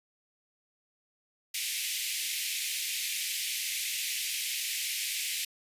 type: high-pass noise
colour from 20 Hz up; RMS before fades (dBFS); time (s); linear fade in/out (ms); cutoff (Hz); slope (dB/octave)
pink; -33; 1.54-5.45; 5; 2100; 48
effects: resampled to 32000 Hz